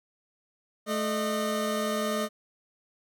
25% pulse tone pair together, 217 / 610.4 Hz, A3 / D#5, -24 / -33 cents, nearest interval octave + tritone, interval 1791 cents, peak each -26 dBFS, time 0.86-2.29 s, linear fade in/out 50 ms, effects none

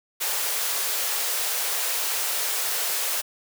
white high-pass noise, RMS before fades -26 dBFS, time 0.2-3.22 s, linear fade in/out 20 ms, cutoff 400 Hz, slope 48 dB/octave, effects none

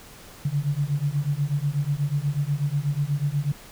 sine beating tone pair, 140 / 148.2 Hz, C#3 / D3, +18 / +16 cents, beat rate 8.2 Hz, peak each -25 dBFS, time 0.45-3.52 s, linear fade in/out 5 ms, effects pink hiss -46 dBFS RMS until 3.71 s

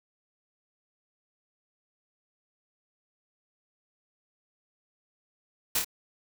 white noise with echo, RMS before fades -26 dBFS, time 5.75-5.79 s, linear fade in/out 5 ms, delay 28 ms, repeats 2, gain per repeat -4 dB, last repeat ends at 5.846 s, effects none

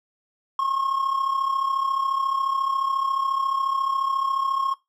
triangle tone with amplitude modulation, 1081 Hz, C#6, 44 cents flat, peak -16 dBFS, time 0.59-4.74 s, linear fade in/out 2 ms, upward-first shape sine, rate 34.2 Hz, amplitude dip 70%, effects noise-tail reverb RT60 0.2 s tail -20 dB re dry + tanh soft clip ceiling -12 dBFS

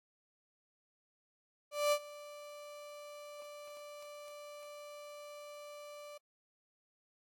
35% pulse tone with ADSR envelope, 587.3 Hz, D5, in tune, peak -25 dBFS, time 1.71-6.18 s, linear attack 210 ms, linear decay 66 ms, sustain -21 dB, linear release 8 ms, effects AAC 64 kbps

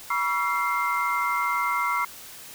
sine tone cluster, 968 / 1130 / 1354 / 2101 Hz, B5 / C#6 / E6 / C7, -35 / +33 / +46 / +7 cents, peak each -28 dBFS, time 0.1-2.05 s, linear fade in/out 5 ms, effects white hiss -43 dBFS RMS until 2.54 s

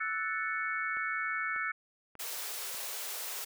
sine chord, F# minor seventh, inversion third, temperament equal, 1318.5 / 1480 / 1760 / 2217 Hz, E6 / F#6 / A6 / C#7, 0 / 0 / 0 / 0 cents, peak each -37 dBFS, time 0-1.72 s, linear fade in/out 10 ms
click train, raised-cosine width 0.5 ms, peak -34 dBFS, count 4, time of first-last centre 0.97-2.745 s, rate 1.69 Hz
white high-pass noise, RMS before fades -39 dBFS, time 2.19-3.45 s, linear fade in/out 10 ms, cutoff 380 Hz, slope 96 dB/octave
effects none

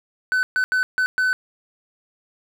triangle tone bursts at uneven times, 1510 Hz, F#6, 35 cents sharp, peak -15 dBFS, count 5, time 0.32-0.43 / 0.56-0.64 / 0.72-0.83 / 0.98-1.06 / 1.18-1.33 s, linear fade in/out 0 ms, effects none

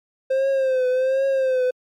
triangle tone with vibrato, 524 Hz, C5, 2 cents sharp, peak -15 dBFS, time 0.3-1.71 s, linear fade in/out 10 ms, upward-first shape triangle, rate 1.3 Hz, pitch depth 73 cents each way, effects MP3 64 kbps

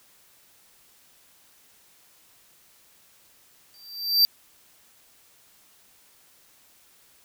square tone with exponential growth, 4679 Hz, D8, 7 cents flat, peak -13 dBFS, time 3.74-4.25 s, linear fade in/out 0 ms, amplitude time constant 110 ms, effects white hiss -58 dBFS RMS until 7.24 s

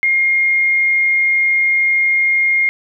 sine tone, 2131 Hz, C7, 31 cents sharp, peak -11 dBFS, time 0.03-2.69 s, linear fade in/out 0 ms, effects none

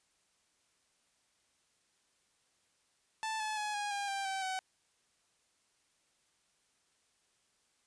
sawtooth tone with pitch steps, 880 / 860.9 / 842.2 / 823.9 / 806 / 788.5 / 771.4 / 754.7 Hz, A5 / A5 / G#5 / G#5 / G5 / G5 / G5 / F#5, 0 / -38 / +24 / -14 / +48 / +10 / -28 / +34 cents, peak -31 dBFS, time 3.23-4.59 s, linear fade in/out 0 ms, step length 170 ms, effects white hiss -74 dBFS RMS until 7.86 s + resampled to 22050 Hz

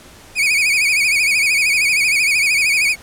40% pulse tone with vibrato, 2358 Hz, D7, 6 cents sharp, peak -12 dBFS, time 0.35-2.96 s, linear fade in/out 50 ms, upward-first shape sine, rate 13 Hz, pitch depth 120 cents each way, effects pink hiss -42 dBFS RMS until 3.02 s + low-pass 12000 Hz 12 dB/octave

